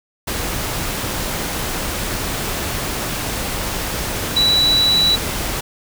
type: tone in noise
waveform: sine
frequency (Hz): 3936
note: B7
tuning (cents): -7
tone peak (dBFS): -12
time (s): 4.36-5.16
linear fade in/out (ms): 10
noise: pink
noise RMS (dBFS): -23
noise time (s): 0.27-5.61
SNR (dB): +8
effects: none